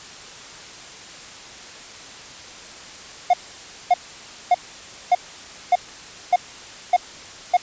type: tone bursts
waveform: triangle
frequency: 718 Hz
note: F5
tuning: 48 cents sharp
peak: -9 dBFS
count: 8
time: 3.3-7.57 s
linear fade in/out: 5 ms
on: 35 ms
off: 570 ms
effects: white hiss -39 dBFS RMS until 7.62 s + resampled to 16000 Hz